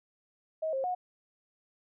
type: tone with pitch steps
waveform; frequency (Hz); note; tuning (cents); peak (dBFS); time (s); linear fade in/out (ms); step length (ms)
sine; 634 / 534 / 727; D#5 / C5 / F#5; +32 / +35 / -31; -29; 0.62-0.95; 10; 110
effects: none